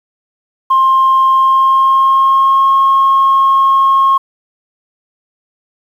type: tone with pitch glide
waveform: sine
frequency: 1059 to 1081.3 Hz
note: C6 to C#6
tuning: +21 to -43 cents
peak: -5 dBFS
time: 0.7-4.18 s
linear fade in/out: 10 ms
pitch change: +36 cents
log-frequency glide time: 1.32-2.71 s
effects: tanh soft clip ceiling -3 dBFS + 7-bit